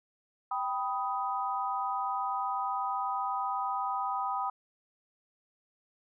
sine chord, G augmented, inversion none, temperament equal with one note detuned, 784 / 987.8 / 1251.7 Hz, G5 / B5 / D#6, 0 / 0 / +10 cents, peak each -34 dBFS, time 0.51-4.5 s, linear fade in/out 5 ms, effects none

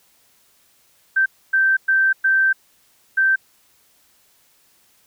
sine tone bursts at uneven times, 1559 Hz, G6, 10 cents flat, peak -13 dBFS, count 5, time 1.16-1.26 / 1.53-1.77 / 1.88-2.13 / 2.24-2.53 / 3.17-3.36 s, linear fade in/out 10 ms, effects white hiss -58 dBFS RMS until 5.06 s

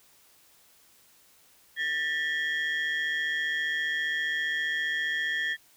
sine tone cluster, 1780 / 1935 / 3268 Hz, A6 / B6 / G#7, +20 / -36 / -29 cents, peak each -27 / -31 / -34 dBFS, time 1.76-5.57 s, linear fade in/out 50 ms, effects tanh soft clip ceiling -22 dBFS + white hiss -60 dBFS RMS until 5.76 s

